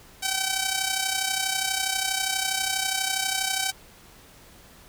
5% pulse tone with amplitude modulation, 767 Hz, G5, 38 cents flat, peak -10 dBFS, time 0.22-3.72 s, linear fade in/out 20 ms, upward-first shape sine, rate 32.3 Hz, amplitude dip 60%, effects pink hiss -51 dBFS RMS until 4.88 s

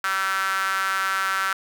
sawtooth tone with high-pass filter, 192.1 Hz, G3, 35 cents flat, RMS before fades -24 dBFS, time 0.04-1.53 s, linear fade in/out 2 ms, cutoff 1400 Hz, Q 5.7, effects none

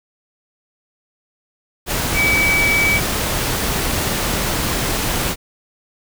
sine tone in noise, 2290 Hz, D7, 44 cents flat, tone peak -14 dBFS, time 2.14-3.01 s, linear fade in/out 50 ms, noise pink, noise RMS -20 dBFS, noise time 1.86-5.36 s, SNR +3 dB, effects none

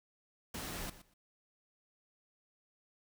pink noise with echo, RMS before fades -42 dBFS, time 0.54-0.9 s, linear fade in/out 5 ms, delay 120 ms, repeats 2, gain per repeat -15 dB, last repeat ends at 1.14 s, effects none

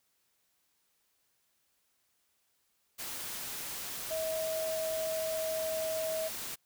sine tone in noise, 639 Hz, D#5, 46 cents sharp, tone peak -32 dBFS, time 4.1-6.29 s, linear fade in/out 20 ms, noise white, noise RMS -40 dBFS, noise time 2.98-6.56 s, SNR +5 dB, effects white hiss -75 dBFS RMS until 6.65 s

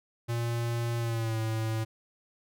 square tone with pitch glide, 117.6 to 111.13 Hz, A#2 to A2, +16 to +18 cents, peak -29 dBFS, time 0.28-1.85 s, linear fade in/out 20 ms, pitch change -98 cents, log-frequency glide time 0.98-1.38 s, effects none

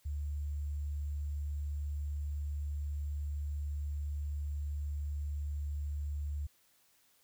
sine tone with sample-and-hold, 73 Hz, D2, 10 cents flat, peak -34 dBFS, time 0.05-6.47 s, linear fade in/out 10 ms, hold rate 7350 Hz, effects white hiss -69 dBFS RMS until 7.23 s

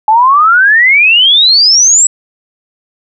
sine exponential sweep, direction up, 844 to 7860 Hz, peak -3 dBFS, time 0.08-2.07 s, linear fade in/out 2 ms, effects none

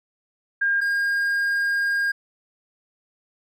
sine / triangle tone pair in turn, 1611 / 1617.7 Hz, G6 / G#6, +47 / -46 cents, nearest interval unison, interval 7 cents, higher second, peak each -18 / -18 dBFS, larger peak neither, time 0.61-0.81 / 0.81-2.12 s, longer second, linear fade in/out 10 ms, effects none

